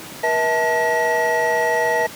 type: tone cluster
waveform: triangle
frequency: 479.4 / 644 / 879 / 1911 Hz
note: A#4 / E5 / A5 / A#6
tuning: +48 / -41 / -2 / +43 cents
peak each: -20 dBFS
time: 0.23-2.07 s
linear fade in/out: 10 ms
effects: pink hiss -35 dBFS RMS until 2.15 s + high-pass 150 Hz 12 dB/octave